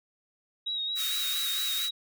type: tone with vibrato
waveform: sine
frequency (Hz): 3807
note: A#7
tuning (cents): +36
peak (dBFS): -29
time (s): 0.66-1.91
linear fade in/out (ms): 10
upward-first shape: sine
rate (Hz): 4.4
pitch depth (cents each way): 37
type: high-pass noise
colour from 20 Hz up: white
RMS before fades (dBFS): -34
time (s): 0.95-1.9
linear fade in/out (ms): 50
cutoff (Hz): 1200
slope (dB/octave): 96
effects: none